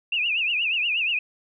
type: tone with vibrato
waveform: sine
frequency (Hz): 2647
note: E7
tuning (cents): +7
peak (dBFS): -21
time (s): 0.12-1.19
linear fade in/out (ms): 5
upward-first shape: triangle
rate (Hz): 8.4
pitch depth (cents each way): 180
effects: none

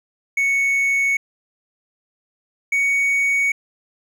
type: tone pair in turn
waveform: triangle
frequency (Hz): 2217 / 2235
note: C#7 / C#7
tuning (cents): 0 / +14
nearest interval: unison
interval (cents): 14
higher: second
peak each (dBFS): -14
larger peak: neither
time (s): 0.37-1.17 / 2.72-3.52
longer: neither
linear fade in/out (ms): 5
effects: none

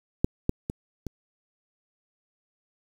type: clicks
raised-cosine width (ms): 3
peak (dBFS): -7 / -9 / -16 / -20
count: 4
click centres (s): 0.245 / 0.494 / 0.699 / 1.067
effects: 7-bit

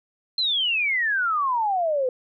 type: exponential sweep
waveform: sine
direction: down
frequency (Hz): 4186 to 493.9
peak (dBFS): -20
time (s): 0.38-2.09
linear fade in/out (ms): 2
effects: none

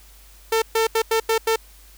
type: tone bursts at uneven times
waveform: sawtooth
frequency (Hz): 448.3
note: A4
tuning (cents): +32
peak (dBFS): -13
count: 6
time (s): 0.52-0.62 / 0.75-0.87 / 0.95-1.02 / 1.11-1.2 / 1.29-1.38 / 1.47-1.56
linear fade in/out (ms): 5
effects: added 50 Hz sine -47 dBFS peak until 1.97 s + white hiss -51 dBFS RMS until 1.97 s

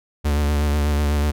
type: tone with vibrato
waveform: 45% pulse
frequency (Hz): 73.42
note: D2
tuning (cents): 0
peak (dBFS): -17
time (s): 0.24-1.32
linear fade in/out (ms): 20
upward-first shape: sine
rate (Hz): 8.1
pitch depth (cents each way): 34
effects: none

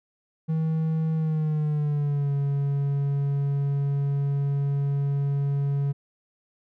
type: tone with pitch glide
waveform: triangle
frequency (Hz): 159.7 to 140.64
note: D#3 to C#3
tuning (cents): +45 to +25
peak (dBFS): -20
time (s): 0.48-5.93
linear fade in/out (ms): 20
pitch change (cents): -220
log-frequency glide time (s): 1.15-2.33
effects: none

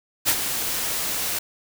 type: noise with ADSR envelope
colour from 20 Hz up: white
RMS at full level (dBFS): -18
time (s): 0.25-1.39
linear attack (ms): 37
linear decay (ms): 64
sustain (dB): -8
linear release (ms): 6
effects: none

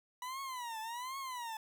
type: tone with vibrato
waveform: 40% pulse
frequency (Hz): 979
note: B5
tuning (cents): -15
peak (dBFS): -39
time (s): 0.22-1.57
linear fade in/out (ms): 2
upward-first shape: triangle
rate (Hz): 1.3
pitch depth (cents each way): 210
effects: none

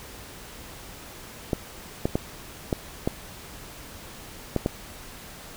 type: clicks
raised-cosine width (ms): 2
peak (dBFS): -9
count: 7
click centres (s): 1.532 / 2.055 / 2.155 / 2.728 / 3.075 / 4.563 / 4.661
effects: pink hiss -43 dBFS RMS until 5.56 s

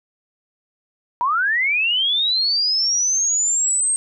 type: linear sweep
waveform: sine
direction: up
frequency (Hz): 932.3 to 8490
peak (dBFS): -16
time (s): 1.21-3.96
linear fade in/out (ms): 0
effects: none

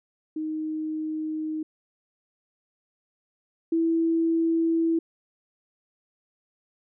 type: tone pair in turn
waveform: sine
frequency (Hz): 311.9 / 329.1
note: D#4 / E4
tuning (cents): +4 / -3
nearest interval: minor second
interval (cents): 93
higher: second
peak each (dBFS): -27 / -20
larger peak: second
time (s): 0.36-1.63 / 3.72-4.99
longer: neither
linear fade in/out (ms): 5
effects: none

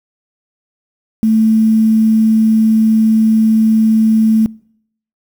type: tone with quantisation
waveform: sine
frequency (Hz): 220.6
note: A3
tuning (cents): +5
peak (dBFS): -8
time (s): 1.23-4.46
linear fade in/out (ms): 0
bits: 6
effects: noise-tail reverb RT60 0.7 s tail -25 dB re dry

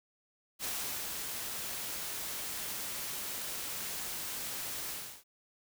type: noise with ADSR envelope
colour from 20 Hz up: white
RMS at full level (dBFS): -36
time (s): 0.59-5.24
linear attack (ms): 53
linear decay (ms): 430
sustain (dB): -3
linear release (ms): 340
effects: none

